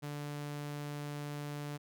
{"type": "tone", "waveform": "sawtooth", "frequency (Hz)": 146.2, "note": "D3", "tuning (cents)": -7, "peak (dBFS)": -35, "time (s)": [0.02, 1.78], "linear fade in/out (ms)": 20, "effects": []}